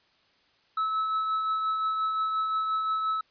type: tone with tremolo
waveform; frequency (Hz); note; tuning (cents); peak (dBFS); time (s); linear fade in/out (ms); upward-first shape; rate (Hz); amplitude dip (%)
triangle; 1300; E6; -24; -22; 0.77-3.21; 5; triangle; 5.7; 35
effects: white hiss -65 dBFS RMS until 3.3 s + resampled to 11025 Hz